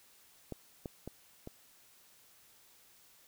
clicks, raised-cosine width 2 ms, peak -26 / -26 / -28 / -30 dBFS, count 4, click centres 0.523 / 0.858 / 1.076 / 1.474 s, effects white hiss -63 dBFS RMS until 3.27 s

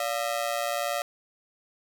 sawtooth ring-modulated tone, 640 Hz, D#5, 49 cents sharp, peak -20 dBFS, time 0-1.02 s, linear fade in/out 2 ms, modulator 60.6 Hz, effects none

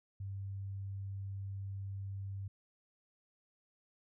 sine tone, 98 Hz, G2, in tune, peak -39 dBFS, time 0.2-2.48 s, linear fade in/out 5 ms, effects none

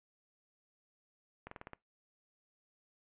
slowing click train, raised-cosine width 0.5 ms, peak -30 dBFS, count 6, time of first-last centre 1.47-1.733 s, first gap 44 ms, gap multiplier 1.09, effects noise-tail reverb RT60 0.2 s tail -23 dB re dry + resampled to 8000 Hz

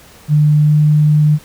sine tone with pitch glide, 150 to 150.87 Hz, D3 to D3, +37 to +47 cents, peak -7 dBFS, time 0.28-1.39 s, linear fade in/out 50 ms, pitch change +10 cents, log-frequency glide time 0.64-0.72 s, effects pink hiss -42 dBFS RMS until 1.44 s

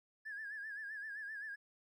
triangle tone with vibrato, 1693 Hz, G#6, 33 cents sharp, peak -39 dBFS, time 0.25-1.56 s, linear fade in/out 20 ms, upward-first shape sine, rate 7.7 Hz, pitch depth 85 cents each way, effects tanh soft clip ceiling -40 dBFS

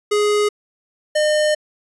square tone pair in turn, 416.5 / 607.1 Hz, G#4 / D#5, +5 / -43 cents, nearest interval perfect fifth, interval 652 cents, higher second, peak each -15 dBFS, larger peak neither, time 0.11-0.49 / 1.15-1.55 s, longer second, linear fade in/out 10 ms, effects resampled to 24000 Hz

